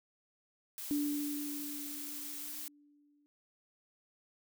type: noise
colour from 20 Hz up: blue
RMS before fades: -43 dBFS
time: 0.78-2.68 s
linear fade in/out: 0 ms
type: tone with exponential decay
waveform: sine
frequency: 291.6 Hz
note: D4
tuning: 12 cents flat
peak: -29 dBFS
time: 0.91-3.26 s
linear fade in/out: 0 ms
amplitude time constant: 510 ms
effects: none